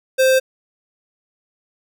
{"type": "tone", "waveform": "square", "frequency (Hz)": 523, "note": "C5", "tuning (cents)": -1, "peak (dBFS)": -12, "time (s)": [0.18, 0.4], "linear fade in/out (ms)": 20, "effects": []}